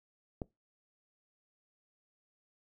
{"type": "click", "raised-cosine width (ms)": 2, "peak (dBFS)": -23, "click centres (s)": 0.418, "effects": ["noise-tail reverb RT60 0.2 s tail -22 dB re dry"]}